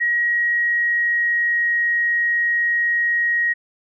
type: tone with pitch glide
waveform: sine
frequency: 1900 to 1888 Hz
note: A#6 to A#6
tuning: +33 to +22 cents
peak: -16 dBFS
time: 0-3.54 s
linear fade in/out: 20 ms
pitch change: -11 cents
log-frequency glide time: 0.15-1.74 s
effects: none